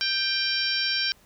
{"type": "harmonic tone with a mistuned harmonic", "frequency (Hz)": 784, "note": "G5", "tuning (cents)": 0, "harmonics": [2, 3, 4, 5, 6, 7], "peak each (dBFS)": [-30, -32, -31, -33, -30, -28], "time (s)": [0.01, 1.12], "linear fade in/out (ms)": 0, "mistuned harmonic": 3, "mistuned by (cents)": 28, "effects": ["pink hiss -58 dBFS RMS until 1.25 s"]}